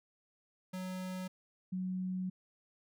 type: tone pair in turn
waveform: square / sine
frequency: 185 / 185 Hz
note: F#3 / F#3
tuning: 0 / 0 cents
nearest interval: unison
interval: 0 cents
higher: neither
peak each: -39 / -34 dBFS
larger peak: second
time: 0.73-1.28 / 1.72-2.3 s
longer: second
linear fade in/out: 10 ms
effects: none